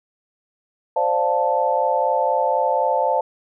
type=chord; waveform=sine; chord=D minor seventh; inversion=third; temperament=equal; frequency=523.3 / 587.3 / 698.5 / 880 Hz; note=C5 / D5 / F5 / A5; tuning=0 / 0 / 0 / 0 cents; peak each=-22 / -23 / -24 / -20 dBFS; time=0.96-3.21 s; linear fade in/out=5 ms; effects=none